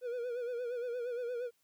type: tone with vibrato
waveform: triangle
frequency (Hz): 485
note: B4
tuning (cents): -31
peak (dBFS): -33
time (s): 0.01-1.51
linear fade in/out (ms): 50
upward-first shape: sine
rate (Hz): 8.6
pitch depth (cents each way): 68
effects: white hiss -75 dBFS RMS until 1.63 s